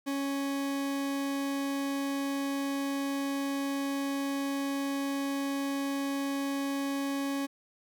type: tone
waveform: 40% pulse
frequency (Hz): 277.2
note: C#4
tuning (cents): 0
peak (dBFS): -29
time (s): 0.06-7.47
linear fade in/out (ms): 20
effects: 11-bit